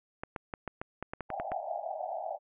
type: clicks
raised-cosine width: 0.5 ms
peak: -20 dBFS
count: 11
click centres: 0.235 / 0.362 / 0.538 / 0.677 / 0.815 / 1.026 / 1.135 / 1.207 / 1.303 / 1.399 / 1.518 s
type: band-pass noise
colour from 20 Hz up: white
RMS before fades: -37 dBFS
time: 1.29-2.39 s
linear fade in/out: 50 ms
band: 610 to 800 Hz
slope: 96 dB/octave
effects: low-pass 2000 Hz 12 dB/octave